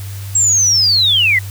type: linear sweep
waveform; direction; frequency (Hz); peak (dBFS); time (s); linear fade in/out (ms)
sine; down; 7650 to 1932; -9; 0.35-1.39; 5
effects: added 98 Hz sine -24 dBFS peak until 1.5 s + white hiss -36 dBFS RMS until 1.5 s